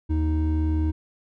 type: tone pair together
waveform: triangle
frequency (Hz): 78.08 / 312.3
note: D#2 / D#4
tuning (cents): +7 / +7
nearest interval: 2 octaves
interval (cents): 2400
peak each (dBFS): -19 / -25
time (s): 0.09-0.92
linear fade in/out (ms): 20
effects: none